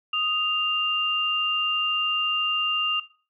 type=tone pair together; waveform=sine; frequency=1244.5 / 2794 Hz; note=D#6 / F7; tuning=0 / 0 cents; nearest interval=octave + major second; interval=1400 cents; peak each=-29 / -23 dBFS; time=0.13-3 s; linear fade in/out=5 ms; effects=noise-tail reverb RT60 0.4 s tail -17 dB re dry